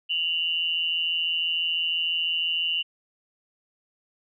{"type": "tone pair together", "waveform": "sine", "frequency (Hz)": [2794, 2960], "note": ["F7", "F#7"], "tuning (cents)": [0, 0], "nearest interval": "minor second", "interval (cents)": 100, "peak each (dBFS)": -26, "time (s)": [0.09, 2.83], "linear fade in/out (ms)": 20, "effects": []}